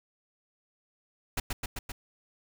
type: noise with echo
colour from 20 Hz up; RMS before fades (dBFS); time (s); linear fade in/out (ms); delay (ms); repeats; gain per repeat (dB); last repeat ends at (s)
pink; -29; 1.37-1.4; 5; 130; 4; -2; 1.92
effects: none